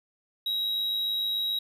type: tone with amplitude modulation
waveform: triangle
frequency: 3839 Hz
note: B7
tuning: 50 cents flat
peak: -23 dBFS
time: 0.46-1.59 s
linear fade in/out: 5 ms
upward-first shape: sine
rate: 107 Hz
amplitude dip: 35%
effects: none